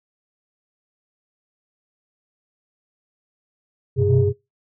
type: tone cluster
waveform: sine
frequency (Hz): 96.4 / 125 / 130 / 408.9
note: G2 / B2 / C3 / G#4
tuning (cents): -28 / +21 / -11 / -27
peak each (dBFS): -19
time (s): 3.96-4.33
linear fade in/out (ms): 50
effects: noise-tail reverb RT60 0.2 s tail -21 dB re dry + tanh soft clip ceiling -5 dBFS